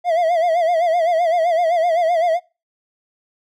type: tone with vibrato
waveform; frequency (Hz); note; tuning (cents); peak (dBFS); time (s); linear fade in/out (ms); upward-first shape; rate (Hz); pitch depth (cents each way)
triangle; 675; E5; +41; -12; 0.04-2.4; 50; sine; 7.8; 100
effects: noise-tail reverb RT60 0.3 s tail -26 dB re dry